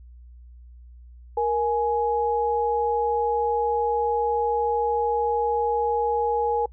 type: tone pair together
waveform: sine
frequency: 469.6 / 836.7 Hz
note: A#4 / G#5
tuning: +13 / +13 cents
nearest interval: minor seventh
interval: 1000 cents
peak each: -23 dBFS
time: 1.37-6.66 s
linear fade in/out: 5 ms
effects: noise-tail reverb RT60 0.1 s tail -25 dB re dry + added 60 Hz sine -43 dBFS peak until 6.72 s

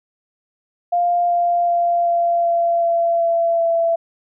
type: tone with pitch steps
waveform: sine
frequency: 700 / 695.6 / 691.2 / 686.8 / 682.4 / 678.1 / 673.8 / 669.5 Hz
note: F5 / F5 / F5 / F5 / F5 / E5 / E5 / E5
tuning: +4 / -7 / -18 / -29 / -40 / +49 / +38 / +27 cents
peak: -14 dBFS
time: 0.92-3.96 s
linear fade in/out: 10 ms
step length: 380 ms
effects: none

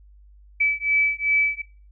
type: beating tone pair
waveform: sine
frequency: 2300 / 2302.6 Hz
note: D7 / D7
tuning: -37 / -35 cents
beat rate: 2.6 Hz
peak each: -22 dBFS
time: 0.6-1.62 s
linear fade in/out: 10 ms
effects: noise-tail reverb RT60 0.4 s tail -21 dB re dry + added 50 Hz sine -47 dBFS peak until 1.91 s

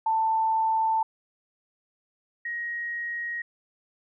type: tone pair in turn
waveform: sine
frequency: 888 / 1886 Hz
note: A5 / A#6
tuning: +16 / +20 cents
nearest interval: octave + minor second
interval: 1304 cents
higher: second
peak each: -21 / -29 dBFS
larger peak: first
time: 0.06-1.03 / 2.45-3.42 s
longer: neither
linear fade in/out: 5 ms
effects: none

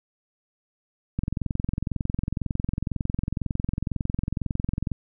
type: click train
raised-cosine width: 5 ms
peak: -13 dBFS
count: 83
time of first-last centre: 1.19-4.917 s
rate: 22 Hz
effects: none

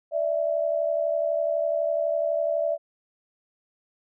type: tone pair together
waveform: sine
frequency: 588 / 660 Hz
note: D5 / E5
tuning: +2 / +2 cents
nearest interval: major second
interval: 200 cents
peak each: -25 / -25 dBFS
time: 0.11-2.78 s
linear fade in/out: 50 ms
effects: none

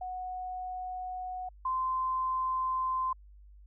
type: tone pair in turn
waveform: sine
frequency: 736 / 1036.7 Hz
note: F#5 / C6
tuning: -9 / -16 cents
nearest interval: tritone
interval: 593 cents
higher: second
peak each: -35 / -28 dBFS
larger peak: second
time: 0.01-1.49 / 1.65-3.13 s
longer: neither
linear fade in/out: 5 ms
effects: added 50 Hz sine -51 dBFS peak until 3.66 s

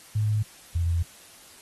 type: tone pair in turn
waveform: sine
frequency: 106.7 / 84.69 Hz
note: G#2 / E2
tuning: +47 / +47 cents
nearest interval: major third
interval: 400 cents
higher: first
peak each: -21 dBFS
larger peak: neither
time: 0.15-0.43 / 0.75-1.03 s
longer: neither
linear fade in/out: 10 ms
effects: white hiss -50 dBFS RMS until 1.61 s + AAC 32 kbps

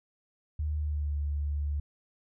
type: tone with pitch glide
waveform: sine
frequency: 75.7 to 72.83 Hz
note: D#2 to D2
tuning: -47 to -14 cents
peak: -28 dBFS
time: 0.59-1.8 s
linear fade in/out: 5 ms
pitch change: -67 cents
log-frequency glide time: 0.75-1.14 s
effects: none

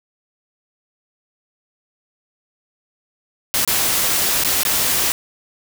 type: noise with dropouts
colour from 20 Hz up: white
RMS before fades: -18 dBFS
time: 3.54-5.12 s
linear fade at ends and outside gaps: 0 ms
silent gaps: 3.649-3.676 / 4.437-4.447 / 4.633-4.651 s
effects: none

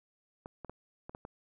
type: clicks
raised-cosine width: 1 ms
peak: -29 dBFS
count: 6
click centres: 0.459 / 0.647 / 0.696 / 1.095 / 1.149 / 1.251 s
effects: none

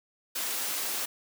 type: high-pass noise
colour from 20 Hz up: white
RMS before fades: -32 dBFS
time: 0.35-1.06 s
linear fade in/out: 10 ms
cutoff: 290 Hz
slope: 12 dB/octave
effects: none

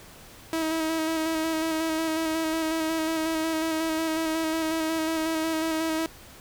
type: tone with vibrato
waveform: sawtooth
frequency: 320.7 Hz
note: E4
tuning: 48 cents flat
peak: -21 dBFS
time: 0.53-6.06 s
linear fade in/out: 0 ms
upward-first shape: square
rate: 5.5 Hz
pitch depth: 21 cents each way
effects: pink hiss -48 dBFS RMS until 6.4 s

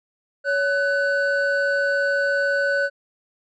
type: tone pair together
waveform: triangle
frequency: 561.5 / 1499 Hz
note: C#5 / F#6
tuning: +22 / +22 cents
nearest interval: octave + perfect fourth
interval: 1700 cents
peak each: -20 / -19 dBFS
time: 0.44-2.9 s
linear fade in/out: 50 ms
effects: resampled to 16000 Hz

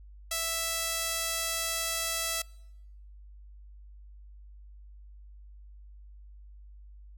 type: tone with band-pass filter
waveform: sawtooth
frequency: 659.3 Hz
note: E5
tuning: in tune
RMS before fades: -32 dBFS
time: 0.31-2.42 s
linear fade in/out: 5 ms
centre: 9800 Hz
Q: 0.54
effects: noise-tail reverb RT60 0.9 s tail -26 dB re dry + added 50 Hz sine -47 dBFS peak until 7.17 s

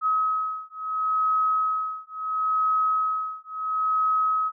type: beating tone pair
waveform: sine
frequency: 1275 / 1275.73 Hz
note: D#6 / D#6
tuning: +42 / +43 cents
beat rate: 0.73 Hz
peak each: -25 dBFS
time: 0.01-4.52 s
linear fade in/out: 50 ms
effects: none

